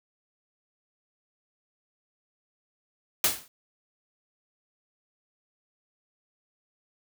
white noise with exponential decay, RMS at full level -19 dBFS, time 3.24-3.48 s, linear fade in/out 2 ms, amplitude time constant 51 ms, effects none

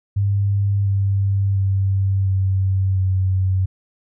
sine tone with pitch steps, 100 / 98.51 / 97.04 / 95.59 / 94.17 Hz, G2 / G2 / G2 / G2 / F#2, +35 / +9 / -17 / -43 / +31 cents, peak -15 dBFS, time 0.16-3.66 s, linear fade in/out 10 ms, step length 700 ms, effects none

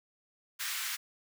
pink high-pass noise, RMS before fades -36 dBFS, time 0.59-0.97 s, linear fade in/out 20 ms, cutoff 1400 Hz, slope 24 dB/octave, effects none

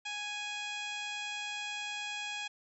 harmonic tone with a mistuned harmonic, 830.6 Hz, G#5, in tune, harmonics 1 / 2 / 3 / 4 / 5 / 6 / 7 / 8 / 9, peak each -45 / -45 / -40 / -42 / -52 / -53 / -55 / -54 / -52 dBFS, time 0.05-2.48 s, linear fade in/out 10 ms, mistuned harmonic 9, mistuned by +19 cents, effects none

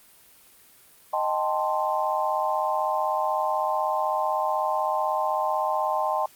sine chord, A half-diminished seventh, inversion second, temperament equal, 622.3 / 784 / 880 / 1046.5 Hz, Eb5 / G5 / A5 / C6, 0 / 0 / 0 / 0 cents, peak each -28 dBFS, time 1.13-6.26 s, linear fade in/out 5 ms, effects white hiss -54 dBFS RMS until 6.35 s + Opus 32 kbps

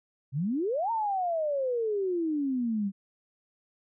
sine exponential two-way sweep, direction up then down, 125.2 to 932.3 to 191.5 Hz, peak -26 dBFS, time 0.32-2.92 s, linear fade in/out 50 ms, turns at 0.91 s, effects none

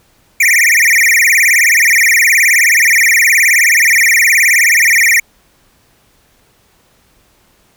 square tone with vibrato, 2093 Hz, C7, in tune, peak -7 dBFS, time 0.4-5.2 s, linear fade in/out 5 ms, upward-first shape sine, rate 19 Hz, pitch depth 250 cents each way, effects pink hiss -52 dBFS RMS until 7.76 s

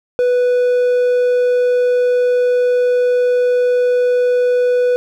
triangle tone, 493.9 Hz, B4, in tune, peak -9 dBFS, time 0.19-4.96 s, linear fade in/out 0 ms, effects none

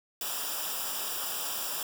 white noise with comb filter, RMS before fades -34 dBFS, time 0.21-1.83 s, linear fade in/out 2 ms, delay 0.47 ms, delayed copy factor -0.8, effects none

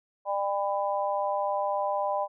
harmonic tone, 199.6 Hz, G3, 32 cents sharp, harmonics 3 / 4 / 5, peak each -29 / -30 / -31 dBFS, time 0.25-2.28 s, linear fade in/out 50 ms, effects none

